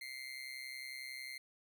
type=tone with amplitude modulation; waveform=30% pulse; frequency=2100 Hz; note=C7; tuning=6 cents sharp; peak=-38 dBFS; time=0.01-1.38 s; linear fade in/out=5 ms; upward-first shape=sine; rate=131 Hz; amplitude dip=75%; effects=none